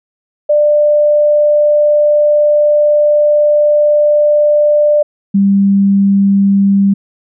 sine tone pair in turn, 594 / 197.78 Hz, D5 / G3, +20 / +16 cents, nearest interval octave + perfect fifth, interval 1904 cents, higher first, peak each -6 dBFS, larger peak neither, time 0.49-5.03 / 5.34-6.94 s, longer first, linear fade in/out 10 ms, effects none

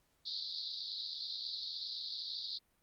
white band-pass noise, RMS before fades -41 dBFS, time 0.25-2.59 s, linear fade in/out 20 ms, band 3700 to 4800 Hz, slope 96 dB/octave, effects pink hiss -75 dBFS RMS until 2.82 s + Opus 48 kbps

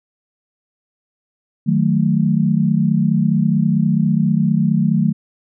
sine chord, D# diminished, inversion none, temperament equal, 155.56 / 185 / 220 Hz, D#3 / F#3 / A3, 0 / 0 / 0 cents, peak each -17 dBFS, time 1.66-5.13 s, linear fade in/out 20 ms, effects none

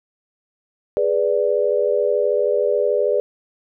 sine chord, G# diminished, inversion none, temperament equal, 415.3 / 493.9 / 587.3 Hz, G#4 / B4 / D5, 0 / 0 / 0 cents, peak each -20 dBFS, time 0.97-3.2 s, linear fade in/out 0 ms, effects none

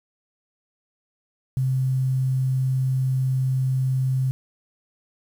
sine tone with quantisation, 130.81 Hz, C3, in tune, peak -19 dBFS, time 1.57-4.31 s, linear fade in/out 0 ms, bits 8, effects none

